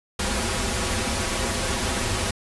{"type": "noise with comb filter", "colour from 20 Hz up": "pink", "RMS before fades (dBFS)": -25, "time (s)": [0.19, 2.31], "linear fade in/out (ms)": 5, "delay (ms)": 6.7, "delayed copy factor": -0.75, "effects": ["resampled to 24000 Hz"]}